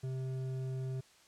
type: tone with hard clipping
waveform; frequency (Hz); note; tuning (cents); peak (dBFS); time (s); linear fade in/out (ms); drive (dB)
sine; 130.81; C3; 0; -37; 0.03-1.01; 10; 8
effects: white hiss -63 dBFS RMS until 1.27 s + low-pass 8000 Hz 12 dB/octave